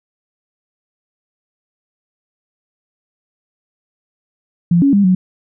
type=tone with pitch steps; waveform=sine; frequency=172.1 / 278.4 / 201.1 / 184.5 Hz; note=F3 / C#4 / G3 / F#3; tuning=-25 / +8 / +44 / -5 cents; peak=-8 dBFS; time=4.71-5.15 s; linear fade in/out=5 ms; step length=110 ms; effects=none

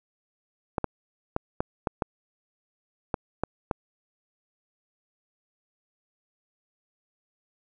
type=clicks; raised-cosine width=1 ms; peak=-11 dBFS; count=9; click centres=0.782 / 0.843 / 1.364 / 1.605 / 1.872 / 2.022 / 3.142 / 3.436 / 3.712 s; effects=none

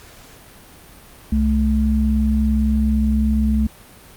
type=tone pair together; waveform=sine; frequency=65.7 / 216.8 Hz; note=C2 / A3; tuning=+8 / -25 cents; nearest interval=octave + major sixth; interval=2067 cents; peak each=-17 / -17 dBFS; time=1.32-3.67 s; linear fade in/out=5 ms; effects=pink hiss -44 dBFS RMS until 4.16 s + Opus 48 kbps

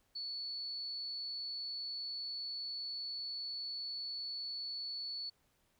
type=tone; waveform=sine; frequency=4435 Hz; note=C#8; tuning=in tune; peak=-39 dBFS; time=0.15-5.3 s; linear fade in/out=10 ms; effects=pink hiss -75 dBFS RMS until 5.79 s

